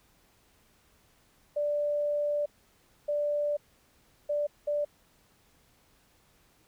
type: tone bursts at uneven times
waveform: sine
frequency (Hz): 587.3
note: D5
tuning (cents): 0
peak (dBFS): -26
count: 4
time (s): 1.56-2.46 / 3.08-3.57 / 4.29-4.47 / 4.67-4.85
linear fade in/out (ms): 10
effects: pink hiss -65 dBFS RMS until 6.67 s